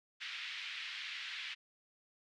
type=band-pass noise; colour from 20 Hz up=pink; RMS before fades=-44 dBFS; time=0.2-1.55 s; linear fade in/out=20 ms; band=1900 to 3800 Hz; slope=24 dB/octave; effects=none